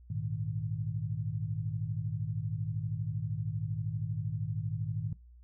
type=chord; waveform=sine; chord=Ab suspended second; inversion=none; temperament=equal; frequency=103.83 / 116.54 / 155.56 Hz; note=Ab2 / Bb2 / Eb3; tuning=0 / 0 / 0 cents; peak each=-36 / -37 / -37 dBFS; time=0.1-5.13 s; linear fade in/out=5 ms; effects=noise-tail reverb RT60 0.2 s tail -19 dB re dry + added 60 Hz sine -52 dBFS peak until 5.43 s